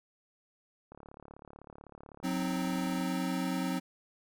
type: click train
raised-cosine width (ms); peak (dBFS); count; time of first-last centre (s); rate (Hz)
1; -35; 76; 0.92-3.009; 35.9
type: chord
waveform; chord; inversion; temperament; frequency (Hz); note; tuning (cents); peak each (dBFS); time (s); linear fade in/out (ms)
square; C diminished; second; equal with one note detuned; 182.34 / 261.6 / 311.1; Gb3 / C4 / Eb4; -25 / 0 / 0; -35 / -35 / -39; 2.23-3.8; 20
effects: none